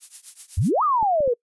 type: noise with tremolo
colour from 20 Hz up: violet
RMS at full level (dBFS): -33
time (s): 0-0.72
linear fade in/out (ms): 50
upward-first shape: triangle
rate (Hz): 7.9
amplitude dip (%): 95
type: exponential two-way sweep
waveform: sine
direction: up then down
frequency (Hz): 73.42 to 1285 to 458.5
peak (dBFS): -17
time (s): 0.57-1.34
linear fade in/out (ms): 10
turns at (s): 0.83
type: clicks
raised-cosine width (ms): 3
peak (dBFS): -23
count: 3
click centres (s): 1.028 / 1.205 / 1.277
effects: noise-tail reverb RT60 0.1 s tail -26 dB re dry + resampled to 24000 Hz